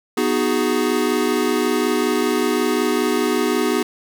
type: chord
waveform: square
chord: G# minor seventh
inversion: first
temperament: equal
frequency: 246.9 / 311.1 / 370 / 415.3 Hz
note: B3 / D#4 / F#4 / G#4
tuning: 0 / 0 / 0 / 0 cents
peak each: -23 / -24 / -23 / -23 dBFS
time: 0.17-3.83 s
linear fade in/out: 5 ms
effects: none